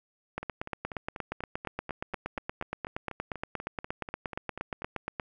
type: two click trains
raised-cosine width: 0.5 ms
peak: -17 / -23 dBFS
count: 42 / 19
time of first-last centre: 0.38-5.198 / 0.43-4.82 s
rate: 8.51 / 4.1 Hz
effects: none